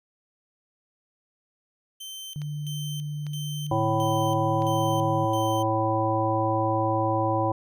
sawtooth tone with tremolo, 3100 Hz, G7, 20 cents flat, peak -33 dBFS, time 2-5.63 s, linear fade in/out 10 ms, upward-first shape square, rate 1.5 Hz, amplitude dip 80%
sine tone with pitch glide, 148.1 to 151.39 Hz, D3 to D#3, +15 to -47 cents, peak -29 dBFS, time 2.36-5.25 s, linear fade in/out 0 ms, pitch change +38 cents, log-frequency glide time 3.47-4.91 s
clicks, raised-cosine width 0.2 ms, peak -26 dBFS, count 3, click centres 2.418 / 3.267 / 4.621 s
harmonic tone, 110 Hz, A2, in tune, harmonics 1 / 3 / 5 / 7 / 9, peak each -28 / -28 / -28 / -28 / -28 dBFS, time 3.71-7.52 s, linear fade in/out 5 ms
effects none

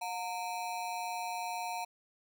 square ring-modulated tone, 817 Hz, G#5, 29 cents flat, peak -33 dBFS, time 0.01-1.85 s, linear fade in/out 10 ms, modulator 99 Hz, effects none

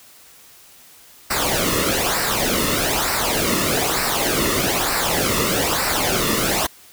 pink noise with flanger, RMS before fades -20 dBFS, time 1.3-6.67 s, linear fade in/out 10 ms, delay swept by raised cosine 0.3 to 1.3 ms, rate 1.1 Hz, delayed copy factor -0.7, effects white hiss -47 dBFS RMS until 6.92 s

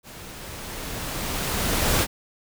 pink noise with level ramp, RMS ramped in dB -42 to -20 dBFS, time 0.03-2.07 s, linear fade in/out 50 ms, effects none

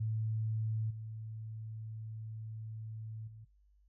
sine tone with level steps, 110 Hz, A2, in tune, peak -32 / -41 / -49 dBFS, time 0-3.45 s, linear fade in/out 10 ms, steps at 0.9 / 3.27 s, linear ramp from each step 10 ms, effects noise-tail reverb RT60 0.2 s tail -24 dB re dry + added 50 Hz sine -64 dBFS peak until 3.88 s

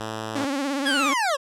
5% pulse tone, 110 Hz, A2, in tune, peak -18 dBFS, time 0-0.45 s, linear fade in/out 5 ms
sawtooth tone with vibrato, 277.5 Hz, C#4, 2 cents sharp, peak -20 dBFS, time 0.35-1.14 s, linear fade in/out 10 ms, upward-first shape sine, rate 17 Hz, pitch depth 78 cents each way
25% pulse linear sweep, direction down, 1713 to 519 Hz, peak -17 dBFS, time 0.85-1.37 s, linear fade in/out 20 ms
effects low-pass 9000 Hz 12 dB/octave

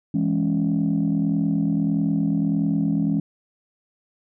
sine chord, C# minor, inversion first, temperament just, 166.31 / 207.9 / 277.2 Hz, E3 / G#3 / C#4, +16 / +2 / 0 cents, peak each -22 dBFS, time 0.14-3.2 s, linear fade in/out 5 ms, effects tanh soft clip ceiling -13 dBFS

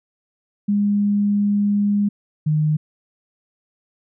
sine tone pair in turn, 204.3 / 153.05 Hz, G#3 / D#3, -28 / -28 cents, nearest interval perfect fourth, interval 500 cents, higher first, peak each -15 dBFS, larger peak neither, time 0.68-2.09 / 2.46-2.77 s, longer first, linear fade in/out 10 ms, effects none

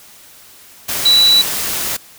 sine tone in noise, 3941 Hz, B7, 4 cents flat, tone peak -7 dBFS, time 1.05-1.42 s, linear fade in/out 10 ms, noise white, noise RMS -20 dBFS, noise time 0.88-1.97 s, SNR +10 dB, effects white hiss -42 dBFS RMS until 2.18 s

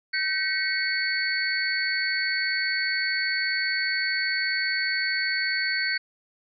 sine tone cluster, 1540 / 1915 / 2207 / 4453 Hz, G6 / A#6 / C#7 / C#8, -31 / +46 / -8 / +7 cents, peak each -29 dBFS, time 0.13-5.98 s, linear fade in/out 10 ms, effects none

